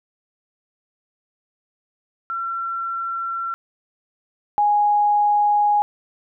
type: tone pair in turn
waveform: sine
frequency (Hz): 1357 / 828.7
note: E6 / G#5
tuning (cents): +50 / -4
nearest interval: major sixth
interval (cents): 854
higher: first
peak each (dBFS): -23 / -14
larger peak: second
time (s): 2.3-3.54 / 4.58-5.82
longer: neither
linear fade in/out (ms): 0
effects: none